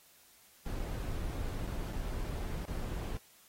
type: noise with dropouts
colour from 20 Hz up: brown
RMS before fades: -37 dBFS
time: 0.66-3.17 s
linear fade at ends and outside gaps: 0 ms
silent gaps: 0.79-0.795 / 1.666-1.676 / 1.925-1.933 / 2.652-2.681 s
effects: white hiss -62 dBFS RMS until 3.48 s + AAC 48 kbps